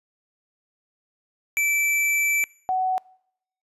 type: tone pair in turn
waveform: square / sine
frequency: 2323 / 747.5 Hz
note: D7 / F#5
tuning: -20 / +17 cents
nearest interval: octave + minor sixth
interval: 1963 cents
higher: first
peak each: -20 dBFS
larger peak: neither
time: 1.57-2.44 / 2.69-2.98 s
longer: first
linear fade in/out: 0 ms
effects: noise-tail reverb RT60 0.7 s tail -25 dB re dry + resampled to 32000 Hz